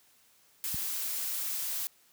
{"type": "noise", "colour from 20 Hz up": "blue", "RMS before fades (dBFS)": -34, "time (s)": [0.64, 1.87], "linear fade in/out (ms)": 0}
{"type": "click", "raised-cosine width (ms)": 5, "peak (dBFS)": -26, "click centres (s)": 0.744}
{"effects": ["white hiss -64 dBFS RMS until 2.12 s", "high-pass 60 Hz 12 dB/octave"]}